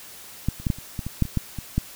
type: clicks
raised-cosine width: 5 ms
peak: -9 / -26 / -10 / -9 / -27 / -16 / -17 / -6 / -21 / -9 / -18 / -8 dBFS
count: 12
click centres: 0.486 / 0.6 / 0.668 / 0.702 / 0.786 / 0.992 / 1.066 / 1.223 / 1.253 / 1.373 / 1.587 / 1.78 s
effects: white hiss -43 dBFS RMS until 1.95 s